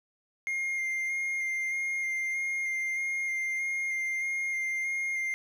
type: tone with vibrato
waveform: triangle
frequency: 2117 Hz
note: C7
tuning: 20 cents sharp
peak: -27 dBFS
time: 0.47-5.34 s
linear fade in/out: 0 ms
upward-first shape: square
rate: 1.6 Hz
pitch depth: 12 cents each way
effects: none

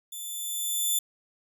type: tone with level ramp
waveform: 5% pulse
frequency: 3520 Hz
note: A7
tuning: in tune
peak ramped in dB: -29 to -15 dBFS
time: 0.12-0.99 s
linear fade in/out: 5 ms
effects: none

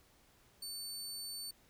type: tone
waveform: 25% pulse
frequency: 4500 Hz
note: C#8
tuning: 25 cents sharp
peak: -37 dBFS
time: 0.62-1.51 s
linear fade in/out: 5 ms
effects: pink hiss -67 dBFS RMS until 1.69 s

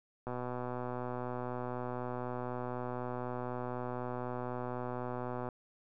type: click train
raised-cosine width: 1 ms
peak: -25 dBFS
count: 648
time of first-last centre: 0.27-5.488 s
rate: 124 Hz
effects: none

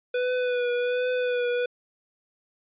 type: tone with vibrato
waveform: square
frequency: 493.9 Hz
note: B4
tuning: in tune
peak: -24 dBFS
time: 0.14-1.66 s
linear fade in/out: 5 ms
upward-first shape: triangle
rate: 1.3 Hz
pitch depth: 33 cents each way
effects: resampled to 8000 Hz

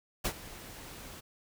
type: noise with ADSR envelope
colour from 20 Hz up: pink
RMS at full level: -30 dBFS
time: 0.24-1.21 s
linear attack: 16 ms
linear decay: 66 ms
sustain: -17 dB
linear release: 18 ms
effects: none

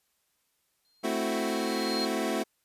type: tone with exponential growth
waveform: sine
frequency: 4200 Hz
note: C8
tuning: 6 cents sharp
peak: -29 dBFS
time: 0.85-2.05 s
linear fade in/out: 0 ms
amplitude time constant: 260 ms
type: chord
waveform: 25% pulse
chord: F# half-diminished seventh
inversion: first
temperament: equal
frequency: 220 / 261.6 / 329.6 / 370 Hz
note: A3 / C4 / E4 / F#4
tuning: 0 / 0 / 0 / 0 cents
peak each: -29 / -30 / -30 / -30 dBFS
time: 1.03-2.44 s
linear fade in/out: 20 ms
effects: white hiss -74 dBFS RMS until 2.64 s + resampled to 32000 Hz

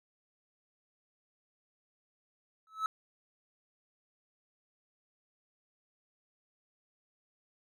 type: tone with exponential growth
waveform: triangle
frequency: 1300 Hz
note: E6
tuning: 24 cents flat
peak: -24 dBFS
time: 2.67-2.86 s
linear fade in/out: 1 ms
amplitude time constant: 40 ms
effects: none

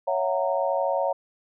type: chord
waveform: sine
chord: F# dominant seventh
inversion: second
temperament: just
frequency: 555 / 666 / 740 / 925 Hz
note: C#5 / E5 / F#5 / A#5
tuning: +2 / +18 / 0 / -14 cents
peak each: -25 / -28 / -29 / -29 dBFS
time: 0.07-1.13 s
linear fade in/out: 10 ms
effects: none

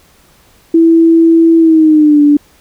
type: tone with pitch glide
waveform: sine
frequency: 329.6 to 291.9 Hz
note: E4 to D4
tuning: 0 to -10 cents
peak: -3 dBFS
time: 0.74-2.37 s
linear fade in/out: 5 ms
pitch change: -210 cents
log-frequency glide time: 1.58-2.22 s
effects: pink hiss -47 dBFS RMS until 2.6 s

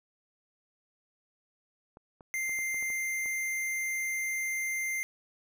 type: clicks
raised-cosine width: 1 ms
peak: -36 dBFS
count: 8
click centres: 1.971 / 2.208 / 2.494 / 2.589 / 2.744 / 2.826 / 2.902 / 3.259 s
type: tone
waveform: square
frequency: 2093 Hz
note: C7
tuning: in tune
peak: -31 dBFS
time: 2.34-5.03 s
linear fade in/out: 0 ms
effects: none

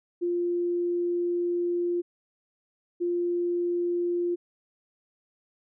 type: tone pair in turn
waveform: sine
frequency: 349.2 / 349.2 Hz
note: F4 / F4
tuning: 0 / 0 cents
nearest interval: unison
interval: 0 cents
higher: neither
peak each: -24 dBFS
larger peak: neither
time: 0.21-2.02 / 3-4.36 s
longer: first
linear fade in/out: 20 ms
effects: none

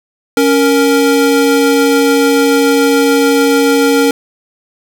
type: tone pair together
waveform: square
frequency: 278.1 / 465.8 Hz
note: C#4 / A#4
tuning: +6 / -1 cents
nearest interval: major sixth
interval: 893 cents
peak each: -11 / -11 dBFS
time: 0.37-4.11 s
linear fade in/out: 2 ms
effects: none

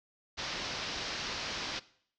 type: low-pass noise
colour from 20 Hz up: white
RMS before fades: -38 dBFS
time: 0.37-1.8 s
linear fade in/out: 20 ms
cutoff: 5600 Hz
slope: 48 dB/octave
effects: noise-tail reverb RT60 0.6 s tail -19 dB re dry

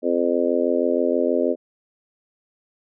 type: harmonic tone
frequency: 86.3 Hz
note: F2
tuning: 20 cents flat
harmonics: 3 / 4 / 5 / 6 / 7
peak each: -24 / -24 / -24 / -24 / -24 dBFS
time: 0.02-1.56 s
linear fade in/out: 50 ms
effects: none

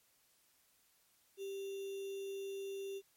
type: tone with sample-and-hold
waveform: sine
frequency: 392 Hz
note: G4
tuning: in tune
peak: -40 dBFS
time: 1.37-3.02 s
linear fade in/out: 50 ms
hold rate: 3150 Hz
effects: white hiss -72 dBFS RMS until 3.16 s + MP3 64 kbps

